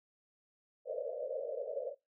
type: band-pass noise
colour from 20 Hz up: pink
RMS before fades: -39 dBFS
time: 0.85-1.95 s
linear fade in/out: 50 ms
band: 470 to 620 Hz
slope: 96 dB/octave
effects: noise-tail reverb RT60 0.2 s tail -20 dB re dry